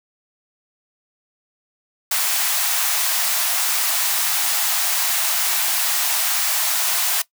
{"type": "high-pass noise", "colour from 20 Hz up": "white", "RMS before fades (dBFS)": -20, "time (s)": [2.11, 7.22], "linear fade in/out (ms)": 5, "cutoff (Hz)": 630, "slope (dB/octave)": 96, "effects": ["noise-tail reverb RT60 0.1 s tail -19 dB re dry"]}